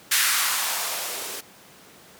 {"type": "noise with band-pass filter sweep", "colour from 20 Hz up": "violet", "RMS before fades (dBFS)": -25, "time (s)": [0.11, 1.41], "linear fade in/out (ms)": 10, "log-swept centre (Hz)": [1800, 340], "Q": 1.8, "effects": ["pink hiss -49 dBFS RMS until 2.19 s", "high-pass 150 Hz 12 dB/octave"]}